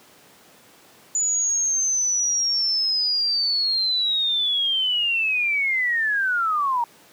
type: linear sweep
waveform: sine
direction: down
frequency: 6980 to 920 Hz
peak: -19 dBFS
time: 1.15-6.84 s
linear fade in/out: 2 ms
effects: pink hiss -51 dBFS RMS until 7.12 s + high-pass 200 Hz 12 dB/octave